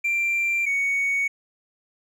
triangle tone pair in turn, 2363 / 2230 Hz, D7 / C#7, +10 / +10 cents, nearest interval minor second, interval 100 cents, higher first, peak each -18 dBFS, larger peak neither, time 0.04-0.66 / 0.66-1.28 s, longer neither, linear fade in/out 10 ms, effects tanh soft clip ceiling -15 dBFS

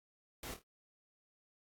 pink noise with echo, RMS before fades -45 dBFS, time 0.43-0.54 s, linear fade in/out 2 ms, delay 26 ms, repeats 3, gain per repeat -8 dB, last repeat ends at 0.618 s, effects AAC 64 kbps

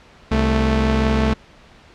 sawtooth tone pair together, 65.41 / 220 Hz, C2 / A3, 0 / 0 cents, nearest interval octave + major sixth, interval 2100 cents, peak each -14 dBFS, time 0.31-1.34 s, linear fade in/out 10 ms, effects pink hiss -47 dBFS RMS until 1.94 s + low-pass 4000 Hz 12 dB/octave

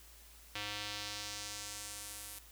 square tone with band-pass filter sweep, 103.83 Hz, G#2, in tune, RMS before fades -44 dBFS, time 0.55-2.39 s, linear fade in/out 5 ms, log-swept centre 3100 to 12000 Hz, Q 1.3, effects added 56 Hz sine -59 dBFS peak until 2.51 s + white hiss -59 dBFS RMS until 2.51 s

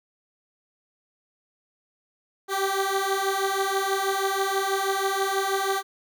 15% pulse beating tone pair, 385.8 / 392 Hz, G4 / G4, -28 / 0 cents, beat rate 6.2 Hz, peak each -21 / -19 dBFS, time 2.48-5.83 s, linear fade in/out 50 ms, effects none

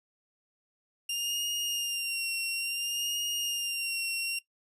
sawtooth tone with vibrato, 2794 Hz, F7, in tune, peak -27 dBFS, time 1.09-4.39 s, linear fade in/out 5 ms, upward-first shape sine, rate 0.58 Hz, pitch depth 38 cents each way, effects noise-tail reverb RT60 0.1 s tail -17 dB re dry + resampled to 32000 Hz

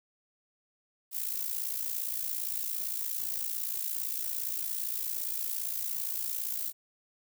violet noise with amplitude modulation, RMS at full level -31 dBFS, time 1.11-6.73 s, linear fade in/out 50 ms, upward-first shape sine, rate 57.5 Hz, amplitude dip 70%, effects none

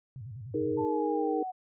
sine tone with vibrato, 116.54 Hz, A#2, in tune, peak -39 dBFS, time 0.16-0.85 s, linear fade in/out 0 ms, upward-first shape square, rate 10 Hz, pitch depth 210 cents each way
sine chord, D# suspended fourth, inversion none, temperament just, 311.1 / 414.8 / 466.7 Hz, D#4 / G#4 / A#4, 0 / -2 / +2 cents, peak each -31 / -33 / -31 dBFS, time 0.54-1.43 s, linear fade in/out 5 ms
sine exponential sweep, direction down, 891 to 736 Hz, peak -33 dBFS, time 0.77-1.52 s, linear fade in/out 20 ms
effects none

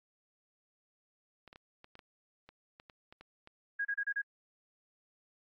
clicks, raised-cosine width 0.3 ms, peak -36 dBFS, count 12, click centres 1.477 / 1.529 / 1.559 / 1.844 / 1.954 / 1.992 / 2.49 / 2.799 / 2.898 / 3.125 / 3.21 / 3.474 s
sine tone bursts, 1641 Hz, G#6, 21 cents flat, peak -31 dBFS, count 5, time 3.79-4.219 s, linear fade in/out 10 ms, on 61 ms, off 31 ms
effects AAC 32 kbps

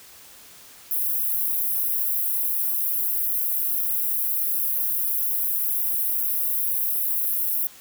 white high-pass noise, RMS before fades -24 dBFS, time 0.91-7.67 s, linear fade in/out 2 ms, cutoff 11000 Hz, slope 48 dB/octave, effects white hiss -47 dBFS RMS until 7.8 s

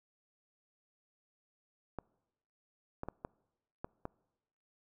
clicks, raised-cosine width 1 ms, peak -25 dBFS, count 6, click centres 1.987 / 3.034 / 3.086 / 3.249 / 3.845 / 4.054 s, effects noise-tail reverb RT60 1.0 s tail -25 dB re dry

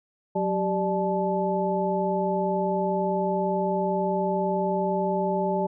sine tone cluster, 183.8 / 388 / 597 / 866 Hz, F#3 / G4 / D5 / A5, -11 / -18 / +28 / -28 cents, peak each -28 dBFS, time 0.35-5.67 s, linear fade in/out 10 ms, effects none

